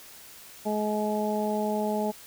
harmonic tone, 211.7 Hz, G#3, 33 cents sharp, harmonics 1 / 2 / 3 / 4, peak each -29 / -31 / -31 / -32 dBFS, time 0.65-2.12 s, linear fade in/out 20 ms, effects white hiss -48 dBFS RMS until 2.26 s

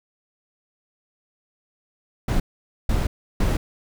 brown noise bursts at uneven times, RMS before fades -20 dBFS, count 3, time 2.28-2.4 / 2.89-3.07 / 3.4-3.57 s, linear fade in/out 5 ms, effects none

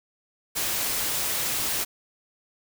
white noise, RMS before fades -27 dBFS, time 0.55-1.85 s, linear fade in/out 20 ms, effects none

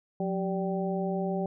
harmonic tone with a mistuned harmonic, 194.1 Hz, G3, 17 cents flat, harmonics 1 / 2 / 3 / 4, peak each -30 / -33 / -35 / -36 dBFS, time 0.2-1.46 s, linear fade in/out 2 ms, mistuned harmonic 1, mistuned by -120 cents, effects none

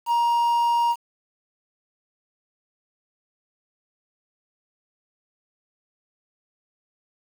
triangle tone with quantisation, 943 Hz, A#5, 20 cents sharp, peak -16 dBFS, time 0.06-0.96 s, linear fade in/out 50 ms, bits 7, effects none

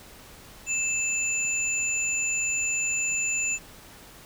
sine tone pair together, 2637 / 7040 Hz, E7 / A8, 0 / 0 cents, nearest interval octave + perfect fourth, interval 1700 cents, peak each -27 dBFS, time 0.66-3.59 s, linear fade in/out 50 ms, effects pink hiss -48 dBFS RMS until 4.25 s

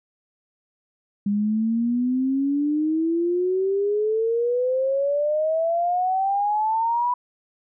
sine exponential sweep, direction up, 200.9 to 990 Hz, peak -19 dBFS, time 1.26-7.14 s, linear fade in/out 5 ms, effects none

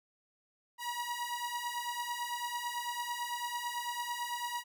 sawtooth beating tone pair, 956 / 965 Hz, A#5 / B5, +43 / -40 cents, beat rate 9 Hz, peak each -36 / -34 dBFS, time 0.78-4.64 s, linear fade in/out 50 ms, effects none

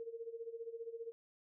sine tone with tremolo, 460 Hz, A#4, 23 cents flat, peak -40 dBFS, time 0-1.12 s, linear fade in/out 0 ms, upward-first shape sine, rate 15 Hz, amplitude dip 80%, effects none

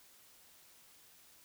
silence, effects white hiss -62 dBFS RMS until 1.44 s

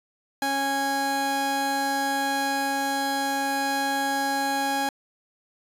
30% pulse tone pair together, 275.1 / 825 Hz, C#4 / G#5, -13 / -12 cents, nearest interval octave + perfect fifth, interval 1901 cents, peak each -27 / -22 dBFS, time 0.42-4.89 s, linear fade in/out 2 ms, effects resampled to 32000 Hz

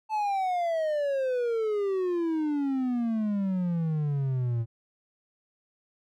triangle exponential sweep, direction down, 880 to 112.7 Hz, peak -23 dBFS, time 0.09-4.66 s, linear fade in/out 50 ms, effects none

